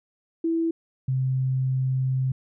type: tone pair in turn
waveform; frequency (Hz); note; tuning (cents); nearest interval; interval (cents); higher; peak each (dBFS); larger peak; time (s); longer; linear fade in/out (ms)
sine; 329.6 / 130.8; E4 / C3; 0 / 0; octave + major third; 1600; first; -21 / -21; neither; 0.44-0.71 / 1.08-2.32; second; 5
effects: none